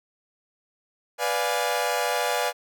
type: chord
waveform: sawtooth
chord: B diminished seventh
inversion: none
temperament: equal with one note detuned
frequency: 493.9 / 587.3 / 704.5 / 830.6 Hz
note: B4 / D5 / F5 / Ab5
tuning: 0 / 0 / +15 / 0 cents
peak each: -25 dBFS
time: 1.18-2.53 s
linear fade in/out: 50 ms
effects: none